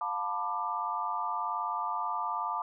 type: chord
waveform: sine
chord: B half-diminished seventh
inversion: second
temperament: just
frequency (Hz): 711.2 / 889 / 987.8 / 1185.3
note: F5 / A5 / B5 / D6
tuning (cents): +31 / +18 / 0 / +16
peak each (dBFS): -39 / -35 / -36 / -34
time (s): 0.01-2.62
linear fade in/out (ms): 2
effects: none